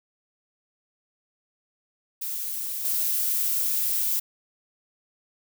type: noise with level steps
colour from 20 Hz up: violet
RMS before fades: -31 / -25 dBFS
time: 2.21-4.2 s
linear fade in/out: 10 ms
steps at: 2.85 s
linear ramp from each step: 2 ms
effects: none